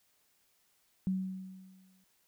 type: tone with exponential decay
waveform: sine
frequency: 188.2 Hz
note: F#3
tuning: 30 cents sharp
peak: -27 dBFS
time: 1.07-2.04 s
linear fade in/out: 0 ms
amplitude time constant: 210 ms
effects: white hiss -72 dBFS RMS until 2.27 s